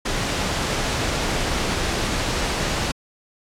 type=noise; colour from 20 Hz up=pink; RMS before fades=-23 dBFS; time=0.05-2.92 s; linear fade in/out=10 ms; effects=low-pass 7000 Hz 12 dB/octave + AAC 64 kbps